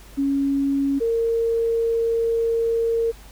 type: tone pair in turn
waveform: sine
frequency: 277.2 / 459.2 Hz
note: C#4 / A#4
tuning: 0 / -26 cents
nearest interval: major sixth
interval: 874 cents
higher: second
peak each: -18 dBFS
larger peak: neither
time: 0.17-1 / 1-3.12 s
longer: second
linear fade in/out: 20 ms
effects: added 50 Hz sine -43 dBFS peak until 3.31 s + pink hiss -48 dBFS RMS until 3.31 s